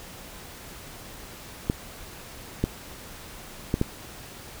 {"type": "clicks", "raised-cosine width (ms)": 3, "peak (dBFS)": -9, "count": 4, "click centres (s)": [1.699, 2.64, 3.741, 3.814], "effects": ["pink hiss -43 dBFS RMS until 4.6 s"]}